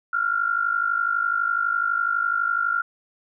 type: tone pair together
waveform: sine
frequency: 1369 / 1421 Hz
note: F6 / F6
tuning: -35 / +30 cents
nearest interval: minor second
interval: 65 cents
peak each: -23 dBFS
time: 0.13-2.82 s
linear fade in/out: 5 ms
effects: none